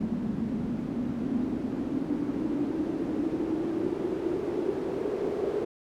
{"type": "noise with band-pass filter sweep", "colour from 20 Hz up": "pink", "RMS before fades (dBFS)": -30, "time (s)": [0, 5.65], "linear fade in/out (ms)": 10, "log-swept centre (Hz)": [220, 410], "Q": 5.3, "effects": []}